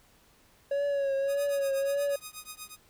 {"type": "tone with vibrato", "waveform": "triangle", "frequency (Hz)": 557, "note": "C#5", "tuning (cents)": 8, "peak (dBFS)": -24, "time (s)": [0.71, 2.16], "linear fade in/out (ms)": 5, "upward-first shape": "triangle", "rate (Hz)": 1.7, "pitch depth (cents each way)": 50}
{"type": "tone with tremolo", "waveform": "5% pulse", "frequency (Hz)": 1244.5, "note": "D#6", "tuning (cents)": 0, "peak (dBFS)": -26, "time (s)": [1.27, 2.77], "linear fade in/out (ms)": 50, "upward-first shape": "triangle", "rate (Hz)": 8.3, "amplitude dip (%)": 100}
{"effects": ["pink hiss -62 dBFS RMS until 2.89 s"]}